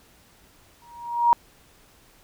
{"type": "tone with exponential growth", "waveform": "sine", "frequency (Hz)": 947, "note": "A#5", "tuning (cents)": 27, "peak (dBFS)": -11, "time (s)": [0.82, 1.33], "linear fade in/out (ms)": 0, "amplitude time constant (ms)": 110, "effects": ["pink hiss -56 dBFS RMS until 2.23 s"]}